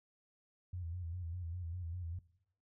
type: tone with vibrato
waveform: sine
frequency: 86.6 Hz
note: F2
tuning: 14 cents flat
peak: -39 dBFS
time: 0.73-2.19 s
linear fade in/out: 5 ms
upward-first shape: square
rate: 5 Hz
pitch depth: 68 cents each way
effects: noise-tail reverb RT60 0.7 s tail -18 dB re dry